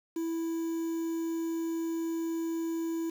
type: tone with quantisation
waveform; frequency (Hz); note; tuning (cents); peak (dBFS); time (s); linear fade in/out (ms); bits
triangle; 329.6; E4; 0; -28; 0.16-3.1; 5; 8
effects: none